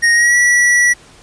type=tone with pitch glide; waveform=square; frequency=1864.7 to 1943.9 Hz; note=A#6 to B6; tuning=0 to -28 cents; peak=-9 dBFS; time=0.02-0.94 s; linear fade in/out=20 ms; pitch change=+72 cents; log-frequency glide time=0.13-0.36 s; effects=pink hiss -43 dBFS RMS until 1.22 s + resampled to 22050 Hz